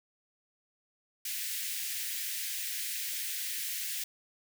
white high-pass noise, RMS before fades -36 dBFS, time 1.25-4.04 s, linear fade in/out 5 ms, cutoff 1700 Hz, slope 48 dB/octave, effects none

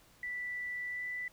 sine tone with pitch glide, 1971 to 1983.6 Hz, B6 to B6, -4 to +7 cents, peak -36 dBFS, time 0.23-1.28 s, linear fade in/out 2 ms, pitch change +11 cents, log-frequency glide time 0.9-1.03 s, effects pink hiss -63 dBFS RMS until 1.32 s

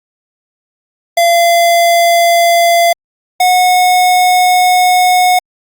square tone pair in turn, 684 / 728.9 Hz, F5 / F#5, -36 / -26 cents, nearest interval minor second, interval 110 cents, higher second, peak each -7 dBFS, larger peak neither, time 1.17-2.93 / 3.4-5.39 s, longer second, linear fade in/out 5 ms, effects Opus 48 kbps

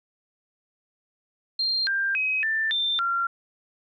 sine tone with pitch steps, 4188 / 1588 / 2536 / 1776 / 3575 / 1377 Hz, C8 / G6 / D#7 / A6 / A7 / F6, +1 / +22 / +32 / +16 / +27 / -25 cents, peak -22 dBFS, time 1.59-3.27 s, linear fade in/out 5 ms, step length 280 ms, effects none

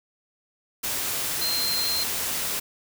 sine tone in noise, 4154 Hz, C8, 13 cents flat, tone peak -25 dBFS, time 1.41-2.04 s, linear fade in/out 10 ms, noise white, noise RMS -28 dBFS, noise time 0.83-2.6 s, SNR 0 dB, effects none

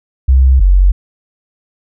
sine tone pair in turn, 65.41 / 46.41 Hz, C2 / F#1, 0 / +6 cents, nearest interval tritone, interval 594 cents, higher first, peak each -4 dBFS, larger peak neither, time 0.28-0.6 / 0.6-0.92 s, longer neither, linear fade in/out 10 ms, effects none

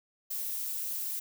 violet noise, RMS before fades -35 dBFS, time 0.3-1.2 s, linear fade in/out 10 ms, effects none

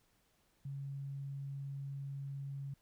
sine tone, 138.59 Hz, C#3, in tune, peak -40 dBFS, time 0.65-2.74 s, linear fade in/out 5 ms, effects pink hiss -74 dBFS RMS until 2.81 s

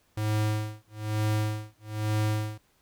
square tone with tremolo, 107.1 Hz, A2, 46 cents flat, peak -24 dBFS, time 0.17-2.58 s, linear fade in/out 5 ms, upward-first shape sine, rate 1.1 Hz, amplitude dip 100%, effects pink hiss -67 dBFS RMS until 2.81 s

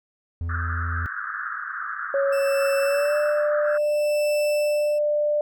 triangle tone, 84.4 Hz, E2, 41 cents sharp, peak -23 dBFS, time 0.41-1.06 s, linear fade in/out 0 ms
pink band-pass noise, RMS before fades -31 dBFS, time 0.49-3.78 s, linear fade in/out 10 ms, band 1200 to 1700 Hz, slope 96 dB/octave
sine tone with pitch glide, 554.4 to 594.2 Hz, C#5 to D5, 0 to +20 cents, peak -19 dBFS, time 2.14-5.41 s, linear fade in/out 2 ms, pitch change +120 cents, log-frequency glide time 2.82-3.16 s
sawtooth tone with tremolo, 2649 Hz, E7, 8 cents sharp, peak -27 dBFS, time 2.32-4.99 s, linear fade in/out 10 ms, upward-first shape sine, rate 0.6 Hz, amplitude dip 100%
effects none

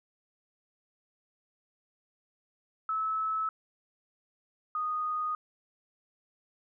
sine tone pair in turn, 1300 / 1238.8 Hz, E6 / D#6, -24 / -8 cents, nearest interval minor second, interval 84 cents, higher first, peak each -28 / -29 dBFS, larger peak first, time 2.89-3.49 / 4.75-5.35 s, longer neither, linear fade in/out 2 ms, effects none

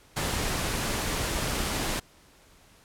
pink noise, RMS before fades -29 dBFS, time 0.16-2 s, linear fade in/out 10 ms, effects pink hiss -57 dBFS RMS until 2.84 s + low-pass 12000 Hz 12 dB/octave

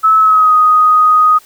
sine tone with pitch glide, 1300 to 1247.8 Hz, E6 to D#6, -24 to +5 cents, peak -5 dBFS, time 0.03-1.39 s, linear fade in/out 20 ms, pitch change -71 cents, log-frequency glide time 0.18-0.54 s, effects white hiss -44 dBFS RMS until 1.45 s

